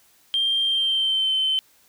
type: tone with pitch glide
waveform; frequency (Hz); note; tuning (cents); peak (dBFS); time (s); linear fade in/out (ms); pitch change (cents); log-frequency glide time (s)
sine; 3179 to 3076; G7 to G7; +24 to -33; -18; 0.34-1.59; 0; -57; 0.64-1.34
effects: tanh soft clip ceiling -14 dBFS + white hiss -58 dBFS RMS until 1.88 s